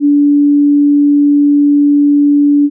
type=tone; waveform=sine; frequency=289 Hz; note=D4; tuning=28 cents flat; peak=-5 dBFS; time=0-2.7 s; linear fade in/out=50 ms; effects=none